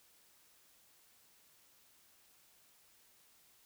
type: silence
effects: white hiss -67 dBFS RMS until 3.65 s